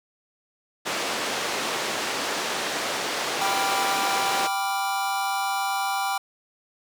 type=band-pass noise; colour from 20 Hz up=pink; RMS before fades=-28 dBFS; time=0.85-4.48 s; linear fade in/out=20 ms; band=410 to 6600 Hz; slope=12 dB/octave
type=chord; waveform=square; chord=G dominant seventh; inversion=none; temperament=equal; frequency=784 / 987.8 / 1174.7 / 1396.9 Hz; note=G5 / B5 / D6 / F6; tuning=0 / 0 / 0 / 0 cents; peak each=-27 / -32 / -33 / -33 dBFS; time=3.41-6.18 s; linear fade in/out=5 ms
effects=none